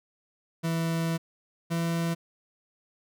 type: tone pair in turn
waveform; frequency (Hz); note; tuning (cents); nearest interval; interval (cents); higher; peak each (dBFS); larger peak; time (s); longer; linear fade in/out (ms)
40% pulse; 164.81 / 167.4; E3 / E3; 0 / +27; unison; 27; second; -25; neither; 0.63-1.18 / 1.7-2.15; first; 20
effects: none